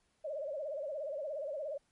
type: tone with vibrato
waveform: sine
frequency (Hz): 585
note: D5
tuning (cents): -7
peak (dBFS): -36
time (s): 0.24-1.78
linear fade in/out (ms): 10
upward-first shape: sine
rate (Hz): 17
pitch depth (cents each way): 140
effects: pink hiss -75 dBFS RMS until 1.91 s + MP3 48 kbps